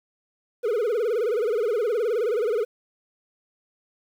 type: tone with vibrato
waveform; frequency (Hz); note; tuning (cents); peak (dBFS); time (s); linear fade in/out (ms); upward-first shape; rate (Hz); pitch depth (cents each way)
triangle; 449.9; A4; +39; -19; 0.63-2.65; 20; sine; 19; 170
effects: 9-bit